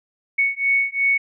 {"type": "beating tone pair", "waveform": "sine", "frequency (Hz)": [2218, 2220.8], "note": ["C#7", "C#7"], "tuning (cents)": [0, 3], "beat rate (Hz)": 2.8, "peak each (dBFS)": -20, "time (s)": [0.38, 1.18], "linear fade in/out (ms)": 10, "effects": []}